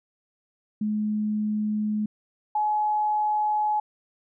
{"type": "tone pair in turn", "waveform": "sine", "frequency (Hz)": [212.2, 846.8], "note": ["G#3", "G#5"], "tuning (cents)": [38, 33], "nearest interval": "2 octaves", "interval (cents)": 2395, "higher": "second", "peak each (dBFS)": [-23, -21], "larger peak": "second", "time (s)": [[0.81, 2.06], [2.55, 3.8]], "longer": "neither", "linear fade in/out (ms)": 5, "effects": []}